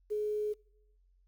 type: tone with quantisation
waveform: sine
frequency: 421.9 Hz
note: G#4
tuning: 27 cents sharp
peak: -30 dBFS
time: 0.1-0.54 s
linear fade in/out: 20 ms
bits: 10
effects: noise-tail reverb RT60 0.9 s tail -25 dB re dry + added 45 Hz sine -64 dBFS peak until 1.27 s